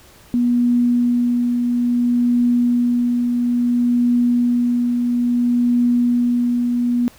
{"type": "tone with tremolo", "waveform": "sine", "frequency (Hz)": 242.1, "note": "B3", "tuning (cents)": -34, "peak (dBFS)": -12, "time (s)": [0.34, 7.08], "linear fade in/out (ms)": 0, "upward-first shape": "triangle", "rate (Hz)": 0.59, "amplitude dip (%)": 35, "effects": ["pink hiss -47 dBFS RMS until 7.18 s"]}